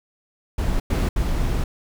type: noise bursts at uneven times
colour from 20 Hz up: brown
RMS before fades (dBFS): -21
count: 3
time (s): 0.58-0.8 / 0.9-1.09 / 1.16-1.64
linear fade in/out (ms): 5
effects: none